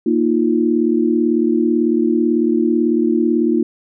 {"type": "chord", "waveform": "sine", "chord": "Bb suspended fourth", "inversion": "none", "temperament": "equal", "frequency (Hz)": [233.1, 311.1, 349.2], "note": ["Bb3", "Eb4", "F4"], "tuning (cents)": [0, 0, 0], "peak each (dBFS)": -17, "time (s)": [0.06, 3.63], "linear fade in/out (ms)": 5, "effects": []}